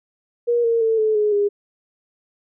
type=tone with pitch steps; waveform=sine; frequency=475.8 / 461.5 / 447.5 / 434 / 421 / 408.3 Hz; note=A#4 / A#4 / A4 / A4 / G#4 / G#4; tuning=+35 / -17 / +29 / -24 / +24 / -29 cents; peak=-15 dBFS; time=0.47-1.49 s; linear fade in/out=20 ms; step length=170 ms; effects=none